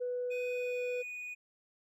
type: tone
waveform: sine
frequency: 494 Hz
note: B4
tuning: in tune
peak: -32 dBFS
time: 0-1.03 s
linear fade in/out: 20 ms
type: tone with pitch glide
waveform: triangle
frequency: 2498 to 2471 Hz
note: D#7 to D#7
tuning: +6 to -13 cents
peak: -38 dBFS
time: 0.3-1.35 s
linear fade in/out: 20 ms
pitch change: -19 cents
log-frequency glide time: 0.47-0.82 s
effects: tanh soft clip ceiling -28 dBFS